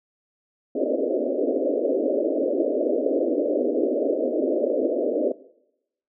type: band-pass noise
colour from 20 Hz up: white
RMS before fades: -23 dBFS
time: 0.75-5.32 s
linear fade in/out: 5 ms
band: 250 to 620 Hz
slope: 96 dB/octave
effects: noise-tail reverb RT60 0.8 s tail -19 dB re dry